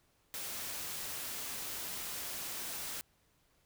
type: noise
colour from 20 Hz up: white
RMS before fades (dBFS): -41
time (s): 0.34-3.01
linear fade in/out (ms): 0
effects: pink hiss -72 dBFS RMS until 3.65 s